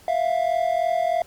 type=tone pair together; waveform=triangle; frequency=660.8 / 704 Hz; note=E5 / F5; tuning=+4 / +14 cents; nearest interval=minor second; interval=110 cents; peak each=-20 dBFS; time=0.08-1.22 s; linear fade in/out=2 ms; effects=pink hiss -51 dBFS RMS until 1.26 s + MP3 96 kbps